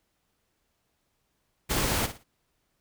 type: noise with echo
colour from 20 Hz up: pink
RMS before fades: -27 dBFS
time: 1.69-2.07 s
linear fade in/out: 20 ms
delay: 57 ms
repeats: 3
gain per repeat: -11 dB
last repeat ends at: 2.241 s
effects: pink hiss -75 dBFS RMS until 2.8 s